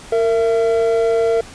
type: tone pair together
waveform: triangle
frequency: 458.8 / 669 Hz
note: A#4 / E5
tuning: -28 / +25 cents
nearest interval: perfect fifth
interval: 653 cents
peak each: -12 / -18 dBFS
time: 0.12-1.41 s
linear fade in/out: 5 ms
effects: pink hiss -38 dBFS RMS until 1.54 s + resampled to 22050 Hz